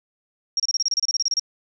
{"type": "tone bursts", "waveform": "sine", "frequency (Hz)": 5590, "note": "F8", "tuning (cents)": 1, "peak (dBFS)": -18, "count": 15, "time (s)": [0.57, 1.396], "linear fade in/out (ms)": 2, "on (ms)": 28, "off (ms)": 29, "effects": []}